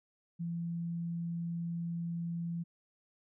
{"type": "tone", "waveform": "sine", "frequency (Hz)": 169.4, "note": "E3", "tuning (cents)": 48, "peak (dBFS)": -34, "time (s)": [0.39, 2.64], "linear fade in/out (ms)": 20, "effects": []}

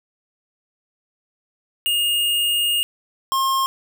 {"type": "tone pair in turn", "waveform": "square", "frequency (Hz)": [2843, 1069.9], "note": ["F7", "C6"], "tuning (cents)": [30, 38], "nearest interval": "octave + perfect fourth", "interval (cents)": 1692, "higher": "first", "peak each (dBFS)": -18, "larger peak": "neither", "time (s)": [[1.86, 2.83], [3.32, 3.66]], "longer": "first", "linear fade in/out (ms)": 0, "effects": []}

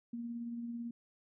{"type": "tone with tremolo", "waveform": "sine", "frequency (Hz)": 235.3, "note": "A#3", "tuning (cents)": 16, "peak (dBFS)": -37, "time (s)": [0.13, 0.91], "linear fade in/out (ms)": 5, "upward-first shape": "sine", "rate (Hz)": 18, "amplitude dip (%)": 30, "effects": []}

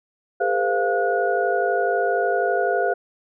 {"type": "tone cluster", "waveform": "sine", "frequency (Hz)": [406.1, 458.5, 510, 695, 1456], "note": ["G#4", "A#4", "C5", "F5", "F#6"], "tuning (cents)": [-39, -29, -44, -9, -28], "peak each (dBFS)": [-24, -28, -25, -22, -27], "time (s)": [0.4, 2.94], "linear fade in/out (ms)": 10, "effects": []}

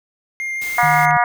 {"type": "tone with vibrato", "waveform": "triangle", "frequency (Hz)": 2114, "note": "C7", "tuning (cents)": 17, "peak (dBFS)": -20, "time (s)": [0.4, 1.11], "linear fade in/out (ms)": 0, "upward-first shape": "triangle", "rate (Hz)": 5.8, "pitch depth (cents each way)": 9}
{"type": "noise", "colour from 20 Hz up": "white", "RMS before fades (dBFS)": -33, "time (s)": [0.61, 1.06], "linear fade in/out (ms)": 10}
{"type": "harmonic tone", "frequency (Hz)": 240, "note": "B3", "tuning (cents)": -49, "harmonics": [3, 4, 5, 6, 7, 8, 9], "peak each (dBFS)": [-16, -18, -20, -22, -23, -24, -25], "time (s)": [0.78, 1.24], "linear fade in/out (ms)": 2}
{"type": "tone", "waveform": "sine", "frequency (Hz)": 152.7, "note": "D#3", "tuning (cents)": -32, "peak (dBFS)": -22, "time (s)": [0.83, 1.17], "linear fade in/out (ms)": 0}
{"effects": []}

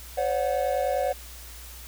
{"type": "tone cluster", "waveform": "triangle", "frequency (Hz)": [520, 570, 731], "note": ["C5", "C#5", "F#5"], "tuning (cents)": [-11, 48, -21], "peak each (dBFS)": [-26, -25, -26], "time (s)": [0.17, 1.13], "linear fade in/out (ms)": 10, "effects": ["added 60 Hz sine -43 dBFS peak until 1.87 s", "white hiss -45 dBFS RMS until 1.87 s"]}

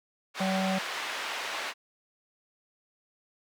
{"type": "band-pass noise", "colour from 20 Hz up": "white", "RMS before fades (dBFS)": -35, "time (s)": [0.34, 1.74], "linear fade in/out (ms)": 50, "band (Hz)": [570, 2800], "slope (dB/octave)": 12}
{"type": "harmonic tone", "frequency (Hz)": 190.2, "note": "F#3", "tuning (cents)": 48, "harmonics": [1, 3, 4], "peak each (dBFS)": [-28, -33, -34], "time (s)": [0.4, 0.79], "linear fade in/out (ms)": 10}
{"effects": []}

